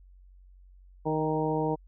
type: harmonic tone with a mistuned harmonic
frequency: 155.56 Hz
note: D#3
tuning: in tune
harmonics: 1 / 2 / 3 / 4 / 5 / 6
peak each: -32 / -31 / -30 / -36 / -35 / -34 dBFS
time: 1.05-1.76 s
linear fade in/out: 20 ms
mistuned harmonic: 5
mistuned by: +17 cents
effects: added 46 Hz sine -51 dBFS peak until 1.87 s